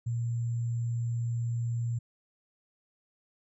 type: tone with sample-and-hold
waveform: sine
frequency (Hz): 117.9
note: A#2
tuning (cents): +20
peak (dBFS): -28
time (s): 0.06-1.99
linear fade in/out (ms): 10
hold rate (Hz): 7350
effects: resampled to 24000 Hz